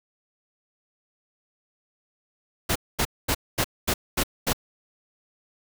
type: noise bursts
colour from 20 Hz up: pink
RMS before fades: -23 dBFS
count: 7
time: 2.69-4.532 s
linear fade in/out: 10 ms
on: 66 ms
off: 230 ms
effects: none